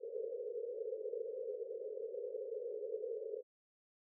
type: band-pass noise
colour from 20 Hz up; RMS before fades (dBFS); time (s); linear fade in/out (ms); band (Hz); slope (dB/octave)
white; -43; 0-3.43; 50; 420 to 510; 96
effects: none